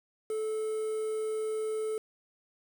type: tone with quantisation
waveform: triangle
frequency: 435 Hz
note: A4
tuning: 20 cents flat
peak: -28 dBFS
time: 0.3-1.98 s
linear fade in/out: 2 ms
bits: 8
effects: none